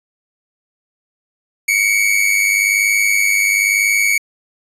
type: tone pair together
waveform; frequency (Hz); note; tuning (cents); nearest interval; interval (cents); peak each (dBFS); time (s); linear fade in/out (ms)
45% pulse; 2189 / 2290; C#7 / D7; -22 / -44; minor second; 78; -15; 1.68-4.18; 5
effects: resampled to 32000 Hz